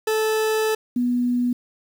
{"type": "tone pair in turn", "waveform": ["40% pulse", "sine"], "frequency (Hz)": [436.3, 244.9], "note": ["A4", "B3"], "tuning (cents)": [-15, -14], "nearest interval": "minor seventh", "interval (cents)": 999, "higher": "first", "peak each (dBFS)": -18, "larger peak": "neither", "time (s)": [[0.07, 0.75], [0.96, 1.53]], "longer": "first", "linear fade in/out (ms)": 5, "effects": ["8-bit"]}